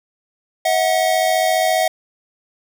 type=tone pair together; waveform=square; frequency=642 / 736.7 Hz; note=E5 / F#5; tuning=-46 / -8 cents; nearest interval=major second; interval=238 cents; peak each=-18 dBFS; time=0.65-1.88 s; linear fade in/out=5 ms; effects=none